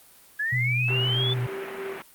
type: linear sweep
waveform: sine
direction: up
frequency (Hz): 1661.2 to 3520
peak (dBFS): -24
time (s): 0.39-1.34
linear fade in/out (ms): 10
type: tone with vibrato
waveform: sine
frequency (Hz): 123.47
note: B2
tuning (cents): 0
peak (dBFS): -24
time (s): 0.52-1.47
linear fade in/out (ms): 10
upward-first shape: sine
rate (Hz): 7.6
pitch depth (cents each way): 34
type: band-pass noise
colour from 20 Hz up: white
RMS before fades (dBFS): -38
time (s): 0.88-2.02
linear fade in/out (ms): 0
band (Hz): 180 to 2300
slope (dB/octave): 24
type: tone with tremolo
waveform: sine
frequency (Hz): 389.2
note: G4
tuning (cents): -12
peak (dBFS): -31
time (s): 0.9-1.98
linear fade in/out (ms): 2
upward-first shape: square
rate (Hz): 3.4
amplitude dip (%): 45
effects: white hiss -53 dBFS RMS until 2.14 s + Opus 32 kbps